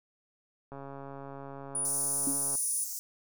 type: click train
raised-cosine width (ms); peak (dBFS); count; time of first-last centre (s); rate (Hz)
1; -30; 254; 0.72-2.553; 138
type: tone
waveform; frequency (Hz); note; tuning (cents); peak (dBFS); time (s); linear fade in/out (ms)
sine; 9710; D#9; -43; -29; 1.75-2.84; 2
type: high-pass noise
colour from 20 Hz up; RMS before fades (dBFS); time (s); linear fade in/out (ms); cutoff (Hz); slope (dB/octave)
pink; -38; 1.85-2.99; 0; 5600; 48
type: tone with exponential decay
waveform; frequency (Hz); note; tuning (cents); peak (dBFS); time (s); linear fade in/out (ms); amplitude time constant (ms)
sine; 275.3; C#4; -12; -28; 2.27-2.47; 2; 43
effects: none